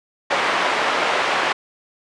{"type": "band-pass noise", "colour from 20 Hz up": "pink", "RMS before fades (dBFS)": -20, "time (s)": [0.3, 1.53], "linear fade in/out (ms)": 10, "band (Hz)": [620, 2500], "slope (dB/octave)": 12, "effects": ["resampled to 22050 Hz"]}